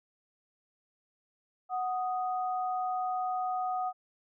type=tone pair together; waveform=sine; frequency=740 / 1244.5 Hz; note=F#5 / D#6; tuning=0 / 0 cents; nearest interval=major sixth; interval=900 cents; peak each=-30 / -37 dBFS; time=1.69-3.93 s; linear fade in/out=50 ms; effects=none